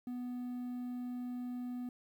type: tone with quantisation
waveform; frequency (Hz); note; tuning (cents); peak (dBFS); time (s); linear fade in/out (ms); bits
triangle; 246.9; B3; 0; -36; 0.07-1.89; 2; 11
effects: none